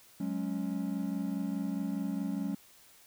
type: chord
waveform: triangle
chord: F# suspended second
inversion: none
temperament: equal with one note detuned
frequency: 185 / 209.8 / 277.2 Hz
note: F#3 / G#3 / C#4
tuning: 0 / +18 / 0 cents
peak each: -34 dBFS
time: 0.2-2.55 s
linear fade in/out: 5 ms
effects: white hiss -59 dBFS RMS until 3.06 s